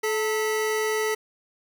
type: tone cluster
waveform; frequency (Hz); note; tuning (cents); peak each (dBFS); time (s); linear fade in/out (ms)
square; 432.1 / 896 / 1959; A4 / A5 / B6; -31 / +31 / -15; -25 / -34 / -31; 0.03-1.15; 10
effects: none